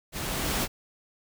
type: noise with level ramp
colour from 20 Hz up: pink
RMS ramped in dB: -34 to -26 dBFS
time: 0.12-0.68 s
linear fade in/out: 50 ms
effects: none